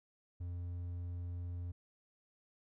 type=tone; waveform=triangle; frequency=87.7 Hz; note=F2; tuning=8 cents sharp; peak=-37 dBFS; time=0.4-1.72 s; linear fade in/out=10 ms; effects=none